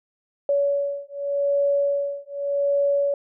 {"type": "beating tone pair", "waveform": "sine", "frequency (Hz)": [565, 565.85], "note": ["C#5", "C#5"], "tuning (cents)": [33, 35], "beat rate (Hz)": 0.85, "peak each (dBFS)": -23, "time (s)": [0.49, 3.14], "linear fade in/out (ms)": 2, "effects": []}